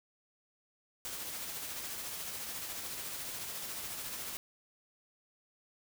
white noise with tremolo, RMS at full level -40 dBFS, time 1.05-4.37 s, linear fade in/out 0 ms, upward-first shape sine, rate 14 Hz, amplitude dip 30%, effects none

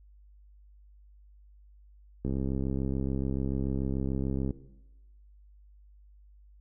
click train, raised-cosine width 3 ms, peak -19 dBFS, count 152, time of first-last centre 2.25-4.507 s, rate 66.9 Hz, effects noise-tail reverb RT60 1.0 s tail -17 dB re dry + added 50 Hz sine -53 dBFS peak until 6.6 s

